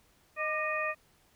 harmonic tone with a mistuned harmonic, 620 Hz, D#5, 6 cents flat, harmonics 1 / 2 / 3 / 4, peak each -35 / -35 / -35 / -35 dBFS, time 0.36-0.95 s, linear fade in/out 50 ms, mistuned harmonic 2, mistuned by -62 cents, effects pink hiss -66 dBFS RMS until 1.35 s

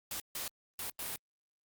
white noise bursts at uneven times, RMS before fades -39 dBFS, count 4, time 0.11-0.2 / 0.35-0.48 / 0.79-0.9 / 0.99-1.16 s, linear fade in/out 2 ms, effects Opus 48 kbps

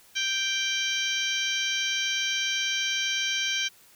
harmonic tone with a mistuned harmonic, 784 Hz, G5, in tune, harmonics 2 / 3 / 4 / 5 / 6 / 7 / 8, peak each -33 / -31 / -29 / -35 / -41 / -34 / -38 dBFS, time 0.15-3.69 s, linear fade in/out 20 ms, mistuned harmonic 7, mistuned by +47 cents, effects white hiss -56 dBFS RMS until 3.95 s

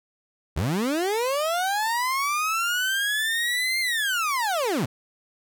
30% pulse linear two-way sweep, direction up then down, 62.3 to 2119 to 95.8 Hz, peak -20 dBFS, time 0.56-4.86 s, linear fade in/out 10 ms, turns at 3.8 s, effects none

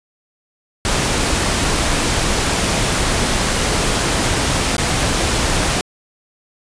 pink noise with dropouts, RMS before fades -17 dBFS, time 0.85-5.81 s, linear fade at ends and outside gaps 1 ms, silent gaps 4.767-4.781 s, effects resampled to 22050 Hz

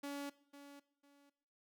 sawtooth tone with echo, 283.4 Hz, C#4, 38 cents sharp, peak -38 dBFS, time 0.03-0.3 s, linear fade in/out 10 ms, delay 500 ms, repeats 2, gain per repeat -12 dB, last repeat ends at 1.3 s, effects noise-tail reverb RT60 0.7 s tail -20 dB re dry

